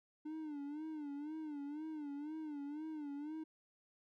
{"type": "tone with vibrato", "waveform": "triangle", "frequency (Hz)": 299.2, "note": "D4", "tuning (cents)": 32, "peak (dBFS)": -40, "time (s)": [0.25, 3.44], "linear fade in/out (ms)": 10, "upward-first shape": "sine", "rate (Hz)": 2, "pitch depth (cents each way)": 100, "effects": []}